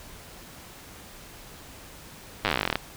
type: slowing click train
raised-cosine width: 0.3 ms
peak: -7 dBFS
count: 19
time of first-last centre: 2.45-2.756 s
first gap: 9 ms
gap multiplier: 1.07
effects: pink hiss -46 dBFS RMS until 2.96 s